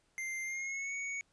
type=tone with pitch glide; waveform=square; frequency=2093 to 2230 Hz; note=C7 to C#7; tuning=0 to +10 cents; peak=-37 dBFS; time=0.18-1.21 s; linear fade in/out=0 ms; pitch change=+110 cents; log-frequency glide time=0.43-0.94 s; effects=pink hiss -73 dBFS RMS until 1.32 s + resampled to 22050 Hz